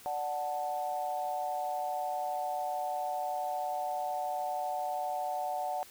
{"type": "chord", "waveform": "sine", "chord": "D major", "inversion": "none", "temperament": "equal", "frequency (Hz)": [587.3, 740, 880], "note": ["D5", "F#5", "A5"], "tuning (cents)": [0, 0, 0], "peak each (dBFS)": [-39, -33, -39], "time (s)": [0.06, 5.83], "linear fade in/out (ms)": 0, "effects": ["white hiss -54 dBFS RMS until 5.9 s"]}